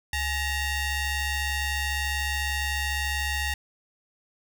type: ring-modulated tone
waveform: sawtooth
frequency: 907 Hz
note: A#5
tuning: 48 cents flat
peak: -19 dBFS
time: 0.13-3.54 s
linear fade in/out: 2 ms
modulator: 977 Hz
effects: none